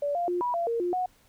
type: tone with pitch steps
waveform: sine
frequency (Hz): 576 / 696 / 354 / 976 / 683 / 464.4 / 353.4 / 733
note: D5 / F5 / F4 / B5 / F5 / A#4 / F4 / F#5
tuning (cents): -34 / -6 / +23 / -21 / -39 / -7 / +21 / -16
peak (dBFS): -25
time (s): 0.02-1.06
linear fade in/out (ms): 5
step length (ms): 130
effects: pink hiss -62 dBFS RMS until 1.28 s